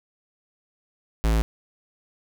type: tone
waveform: square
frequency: 55 Hz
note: A1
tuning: in tune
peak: -19 dBFS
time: 1.24-1.42 s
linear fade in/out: 0 ms
effects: none